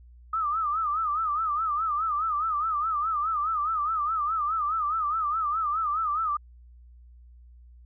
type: tone with vibrato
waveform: sine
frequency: 1244.5 Hz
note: D#6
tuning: in tune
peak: -24 dBFS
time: 0.33-6.37 s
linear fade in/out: 5 ms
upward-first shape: sine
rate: 4.8 Hz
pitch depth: 120 cents each way
effects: added 60 Hz sine -48 dBFS peak until 7.85 s